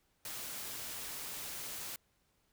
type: noise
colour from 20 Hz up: white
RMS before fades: -43 dBFS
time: 0.25-1.96 s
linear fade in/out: 2 ms
effects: pink hiss -75 dBFS RMS until 2.52 s